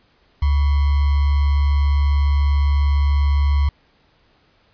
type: tone with sample-and-hold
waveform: sine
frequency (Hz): 71.4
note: D2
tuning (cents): -48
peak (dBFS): -13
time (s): 0.42-3.69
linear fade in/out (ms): 5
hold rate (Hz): 1050
effects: pink hiss -58 dBFS RMS until 4.73 s + resampled to 11025 Hz